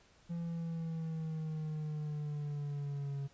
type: exponential sweep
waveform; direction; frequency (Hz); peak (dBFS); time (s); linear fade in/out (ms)
triangle; down; 170.4 to 138.59; -34; 0.29-3.28; 20
effects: pink hiss -65 dBFS RMS until 3.33 s + resampled to 16000 Hz